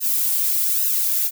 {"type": "noise with flanger", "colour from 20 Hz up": "violet", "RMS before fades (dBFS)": -20, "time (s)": [0, 1.31], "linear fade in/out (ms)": 50, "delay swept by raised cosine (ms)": [0.88, 2.78], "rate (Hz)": 1.2, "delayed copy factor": -0.7, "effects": []}